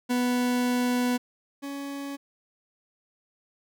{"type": "tone pair in turn", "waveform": "40% pulse", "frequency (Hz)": [246.9, 279.7], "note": ["B3", "C#4"], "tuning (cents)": [0, 16], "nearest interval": "major second", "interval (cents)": 216, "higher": "second", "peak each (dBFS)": [-22, -32], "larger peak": "first", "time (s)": [[0.09, 1.18], [1.62, 2.17]], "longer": "first", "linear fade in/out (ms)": 20, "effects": []}